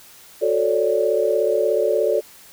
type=chord; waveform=sine; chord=D major seventh; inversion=first; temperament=just; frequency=367.1 / 440.5 / 550.6 / 587.3 Hz; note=F#4 / A4 / C#5 / D5; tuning=-14 / +2 / -12 / 0 cents; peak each=-24 / -20 / -23 / -21 dBFS; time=0.41-2.21 s; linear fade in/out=20 ms; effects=white hiss -46 dBFS RMS until 2.52 s